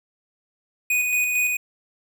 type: tone with tremolo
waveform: square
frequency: 2482 Hz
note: D#7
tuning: 5 cents flat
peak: -19 dBFS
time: 0.9-1.57 s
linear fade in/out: 5 ms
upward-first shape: square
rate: 4.4 Hz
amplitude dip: 30%
effects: none